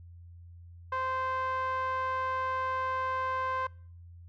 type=tone with low-pass filter; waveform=5% pulse; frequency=520 Hz; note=C5; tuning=11 cents flat; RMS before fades=-32 dBFS; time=0.92-3.67 s; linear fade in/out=5 ms; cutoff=1200 Hz; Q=4.2; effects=noise-tail reverb RT60 0.5 s tail -26 dB re dry + added 86 Hz sine -47 dBFS peak until 4.28 s